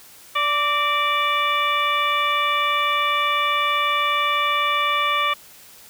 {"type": "harmonic tone with a mistuned harmonic", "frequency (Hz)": 584, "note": "D5", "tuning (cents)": -10, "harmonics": [1, 2, 3, 4, 5, 6], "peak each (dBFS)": [-31, -20, -30, -24, -29, -28], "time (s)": [0.35, 5.34], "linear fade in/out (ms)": 10, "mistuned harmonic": 3, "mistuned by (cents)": 69, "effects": ["white hiss -46 dBFS RMS until 5.89 s"]}